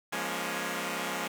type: chord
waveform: 5% pulse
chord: Bb minor seventh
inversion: second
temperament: equal with one note detuned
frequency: 174.61 / 207.7 / 237.3 / 277.2 Hz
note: F3 / Ab3 / Bb3 / Db4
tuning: 0 / 0 / +31 / 0 cents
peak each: -26 dBFS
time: 0.12-1.28 s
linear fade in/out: 10 ms
effects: none